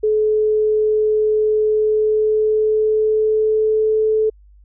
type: tone with pitch glide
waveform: sine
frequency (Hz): 429.1 to 434.8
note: A4 to A4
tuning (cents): -43 to -21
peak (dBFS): -13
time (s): 0.03-4.3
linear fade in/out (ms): 10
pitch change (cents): +22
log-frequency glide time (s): 1.67-4.03
effects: added 50 Hz sine -44 dBFS peak until 4.64 s